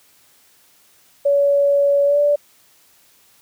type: tone with pitch glide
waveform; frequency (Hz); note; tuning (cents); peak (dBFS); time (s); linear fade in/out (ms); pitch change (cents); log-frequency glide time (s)
sine; 566 to 581.9; C#5 to D5; +36 to -16; -12; 1.25-2.36; 10; +48; 2.05-2.19
effects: white hiss -54 dBFS RMS until 3.41 s + high-pass 60 Hz 12 dB/octave

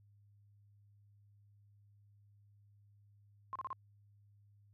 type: tone bursts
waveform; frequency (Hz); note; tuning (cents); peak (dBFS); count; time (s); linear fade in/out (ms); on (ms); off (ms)
sine; 1060; C6; +22; -38; 4; 3.53-3.729; 0; 25; 33
effects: added 102 Hz sine -63 dBFS peak until 4.73 s

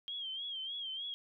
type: tone with vibrato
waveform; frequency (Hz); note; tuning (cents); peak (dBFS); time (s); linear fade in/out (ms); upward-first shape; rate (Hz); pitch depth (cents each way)
sine; 3215; G7; +43; -38; 0.08-1.14; 0; sine; 3.3; 81
effects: none

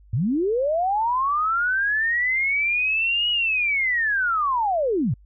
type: linear two-way sweep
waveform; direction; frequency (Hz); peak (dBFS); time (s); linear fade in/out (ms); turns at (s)
sine; up then down; 95.7 to 2923 to 95.7; -19; 0.13-5.14; 5; 3.3
effects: added 50 Hz sine -48 dBFS peak until 5.25 s

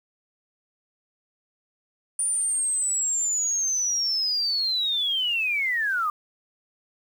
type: linear sweep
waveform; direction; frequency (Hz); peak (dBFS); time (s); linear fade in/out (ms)
sine; down; 9397 to 1174.7; -22; 2.19-6.1; 2
effects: 8-bit

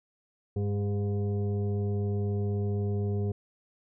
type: tone with frequency modulation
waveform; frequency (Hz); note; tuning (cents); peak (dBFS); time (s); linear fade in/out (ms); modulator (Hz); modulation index
sine; 100.5; G2; +44; -26; 0.56-3.32; 5; 305; 0.79
effects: none

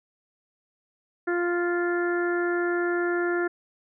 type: harmonic tone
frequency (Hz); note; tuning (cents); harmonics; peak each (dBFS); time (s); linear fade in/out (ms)
349.2; F4; 0; 1 / 2 / 3 / 4 / 5 / 6; -24 / -34 / -41 / -31 / -33 / -47; 1.27-3.48; 10
effects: none

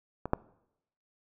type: clicks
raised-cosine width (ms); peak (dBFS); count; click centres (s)
1; -20 / -10; 2; 0.256 / 0.334
effects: noise-tail reverb RT60 0.8 s tail -22 dB re dry

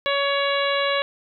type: harmonic tone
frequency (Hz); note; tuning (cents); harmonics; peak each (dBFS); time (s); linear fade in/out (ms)
561; C#5; +21; 1 / 2 / 3 / 4 / 5 / 6 / 7; -23 / -26 / -28 / -29 / -30 / -31 / -31; 0.06-1.02; 0
effects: none

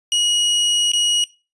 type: tone with dropouts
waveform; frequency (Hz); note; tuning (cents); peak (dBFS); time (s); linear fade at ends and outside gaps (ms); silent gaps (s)
sawtooth; 2900; F#7; -35; -12; 0.12-1.24; 1; 0.918-0.934
effects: noise-tail reverb RT60 0.3 s tail -21 dB re dry + resampled to 24000 Hz

